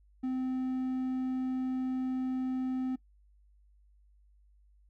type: tone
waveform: triangle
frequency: 258.1 Hz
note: C4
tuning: 23 cents flat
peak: -28 dBFS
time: 0.23-2.96 s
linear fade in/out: 10 ms
effects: noise-tail reverb RT60 0.1 s tail -21 dB re dry + added 50 Hz sine -60 dBFS peak until 4.89 s